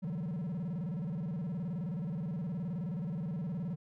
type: tone with vibrato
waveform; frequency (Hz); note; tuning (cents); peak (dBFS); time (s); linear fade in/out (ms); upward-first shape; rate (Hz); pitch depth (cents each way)
triangle; 167.9; E3; +32; -32; 0.02-3.76; 20; square; 19; 210
effects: none